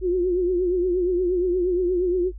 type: tone with vibrato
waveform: sine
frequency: 360 Hz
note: F#4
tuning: 47 cents flat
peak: -18 dBFS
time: 0.01-2.32 s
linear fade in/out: 50 ms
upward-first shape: triangle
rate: 8.5 Hz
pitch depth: 83 cents each way
effects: noise-tail reverb RT60 0.1 s tail -19 dB re dry + added 50 Hz sine -34 dBFS peak until 2.38 s